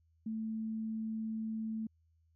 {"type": "tone", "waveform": "sine", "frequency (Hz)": 220.7, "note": "A3", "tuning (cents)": 5, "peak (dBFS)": -35, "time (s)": [0.26, 1.87], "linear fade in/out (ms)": 5, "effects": ["added 81 Hz sine -68 dBFS peak until 2.35 s"]}